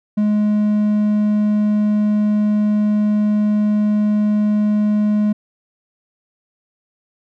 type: tone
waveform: triangle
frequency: 210 Hz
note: G#3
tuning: 19 cents sharp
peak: -11 dBFS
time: 0.17-5.33 s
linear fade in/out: 10 ms
effects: none